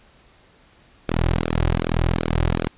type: tone with flanger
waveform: sawtooth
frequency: 41.2 Hz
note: E1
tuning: in tune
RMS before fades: -21 dBFS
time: 1.08-2.68 s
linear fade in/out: 10 ms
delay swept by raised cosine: 0.99 to 4.49 ms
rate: 2.6 Hz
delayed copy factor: -0.95
effects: pink hiss -54 dBFS RMS until 2.77 s + resampled to 8000 Hz